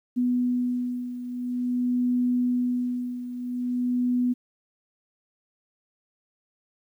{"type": "beating tone pair", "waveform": "sine", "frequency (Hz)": [246.9, 247.38], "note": ["B3", "B3"], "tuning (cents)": [0, 3], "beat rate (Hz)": 0.48, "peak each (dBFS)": [-24, -29], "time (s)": [0.16, 4.34], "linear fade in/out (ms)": 20, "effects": ["10-bit"]}